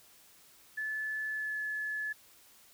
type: tone with pitch glide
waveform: sine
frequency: 1733 to 1717.1 Hz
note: A6 to A6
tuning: -27 to -43 cents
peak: -33 dBFS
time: 0.77-2.13 s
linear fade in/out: 10 ms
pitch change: -16 cents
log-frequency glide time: 1.28-1.58 s
effects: white hiss -60 dBFS RMS until 2.73 s